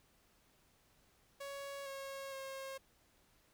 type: tone with pitch steps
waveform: sawtooth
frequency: 558 / 546 / 538 Hz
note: C#5 / C#5 / C5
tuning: +11 / -26 / +48 cents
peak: -40 dBFS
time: 1.4-2.78 s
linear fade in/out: 10 ms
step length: 460 ms
effects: pink hiss -71 dBFS RMS until 3.53 s